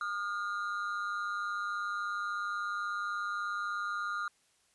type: ring-modulated tone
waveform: triangle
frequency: 1318.5 Hz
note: E6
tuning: in tune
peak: -28 dBFS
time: 0.01-4.28 s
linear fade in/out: 2 ms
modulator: 98.2 Hz
effects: white hiss -70 dBFS RMS until 4.74 s + resampled to 24000 Hz